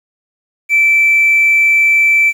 triangle tone, 2327 Hz, D7, 17 cents flat, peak -4 dBFS, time 0.69-2.33 s, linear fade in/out 50 ms, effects tanh soft clip ceiling -4 dBFS + 7-bit

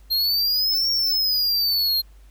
square exponential two-way sweep, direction up then down, 4186 to 5550 to 4186 Hz, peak -19 dBFS, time 0.1-2.02 s, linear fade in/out 20 ms, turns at 0.9 s, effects added 50 Hz sine -45 dBFS peak until 2.3 s + pink hiss -60 dBFS RMS until 2.3 s

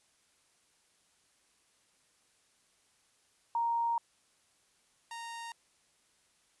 sine / sawtooth tone pair in turn, 932.3 / 927.6 Hz, A#5 / A#5, 0 / -9 cents, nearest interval unison, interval 9 cents, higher first, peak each -28 / -37 dBFS, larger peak first, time 3.55-3.98 / 5.11-5.52 s, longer first, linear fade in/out 2 ms, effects white hiss -70 dBFS RMS until 6.6 s + resampled to 24000 Hz

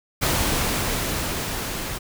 pink noise with level ramp, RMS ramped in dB -21 to -30 dBFS, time 0.21-1.99 s, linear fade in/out 20 ms, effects none

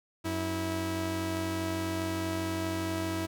sawtooth tone pair together, 92.5 / 325.3 Hz, F#2 / E4, 0 / -23 cents, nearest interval octave + minor seventh, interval 2177 cents, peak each -31 / -28 dBFS, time 0.24-3.27 s, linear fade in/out 20 ms, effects none

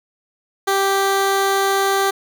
15% pulse tone, 391.6 Hz, G4, 2 cents flat, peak -9 dBFS, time 0.67-2.11 s, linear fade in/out 10 ms, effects none

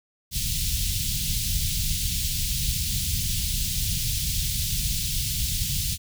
pink band-stop noise, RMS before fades -26 dBFS, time 0.31-5.98 s, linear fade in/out 50 ms, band 150 to 3200 Hz, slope 24 dB/octave, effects none

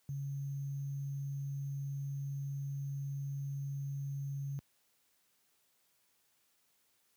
sine tone with sample-and-hold, 139.2 Hz, C#3, 8 cents sharp, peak -36 dBFS, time 0.09-4.59 s, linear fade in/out 0 ms, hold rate 6300 Hz, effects white hiss -74 dBFS RMS until 7.16 s + high-pass 60 Hz 12 dB/octave

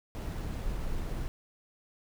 brown noise with sample-and-hold, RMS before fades -34 dBFS, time 0.15-1.28 s, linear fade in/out 0 ms, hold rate 11025 Hz, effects none

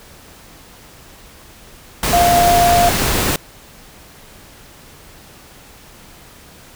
sine tone in noise, 698.5 Hz, F5, in tune, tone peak -10 dBFS, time 2.13-2.89 s, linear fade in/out 2 ms, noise pink, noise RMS -17 dBFS, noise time 2.03-3.36 s, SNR +4 dB, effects pink hiss -42 dBFS RMS until 6.75 s

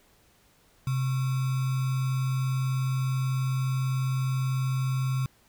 sine tone with sample-and-hold, 130.81 Hz, C3, in tune, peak -24 dBFS, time 0.87-5.26 s, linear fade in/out 2 ms, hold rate 1225 Hz, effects pink hiss -62 dBFS RMS until 5.48 s

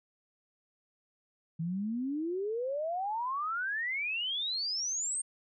sine exponential sweep, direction up, 158.2 to 8730 Hz, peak -31 dBFS, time 1.59-5.22 s, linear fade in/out 10 ms, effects none

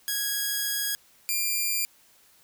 5% pulse tone pair in turn, 1653 / 2386 Hz, G#6 / D7, -9 / +27 cents, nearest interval tritone, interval 636 cents, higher second, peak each -15 dBFS, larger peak neither, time 0.08-0.95 / 1.29-1.85 s, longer first, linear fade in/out 0 ms, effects white hiss -59 dBFS RMS until 2.43 s

